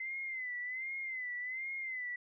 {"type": "tone with vibrato", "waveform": "sine", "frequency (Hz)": 2049, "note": "C7", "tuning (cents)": -37, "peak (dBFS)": -37, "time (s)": [0, 2.16], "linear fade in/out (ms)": 5, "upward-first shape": "sine", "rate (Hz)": 1.3, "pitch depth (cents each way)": 81, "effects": []}